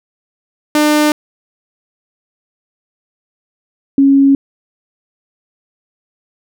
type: tone pair in turn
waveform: sawtooth / sine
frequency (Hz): 300 / 275.4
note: D4 / C#4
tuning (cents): +37 / -11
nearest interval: minor second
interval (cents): 148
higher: first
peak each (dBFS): -5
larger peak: neither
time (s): 0.75-1.12 / 3.98-4.35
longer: neither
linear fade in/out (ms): 2
effects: none